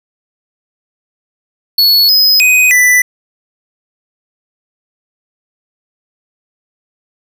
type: tone with pitch steps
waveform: square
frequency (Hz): 4398 / 5050 / 2503 / 1985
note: C#8 / D#8 / D#7 / B6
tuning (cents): -14 / +25 / +10 / +8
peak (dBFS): -6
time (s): 1.78-3.02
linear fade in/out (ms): 5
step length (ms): 310
effects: none